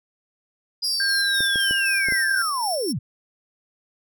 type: linear sweep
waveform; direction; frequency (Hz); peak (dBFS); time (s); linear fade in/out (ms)
sine; down; 4978 to 92; -23; 0.82-2.99; 10
type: tone with tremolo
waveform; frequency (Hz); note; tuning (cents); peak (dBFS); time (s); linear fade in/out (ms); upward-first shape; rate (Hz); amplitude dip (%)
20% pulse; 5430; F8; -50; -20; 0.83-2.93; 20; square; 3.9; 35
type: tone with pitch glide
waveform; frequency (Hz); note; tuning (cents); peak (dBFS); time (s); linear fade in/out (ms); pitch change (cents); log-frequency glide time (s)
sine; 1600 to 1580.7; G6 to G6; +35 to +14; -21; 1-2.42; 2; -21; 1.5-2.18
type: clicks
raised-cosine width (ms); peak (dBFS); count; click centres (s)
2; -19; 5; 1.406 / 1.558 / 1.71 / 2.086 / 2.123
effects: none